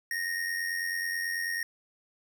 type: tone with amplitude modulation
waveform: square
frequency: 1858 Hz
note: A#6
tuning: 6 cents flat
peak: -28 dBFS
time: 0.11-1.63 s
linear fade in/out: 2 ms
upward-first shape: sine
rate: 89.2 Hz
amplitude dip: 55%
effects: 10-bit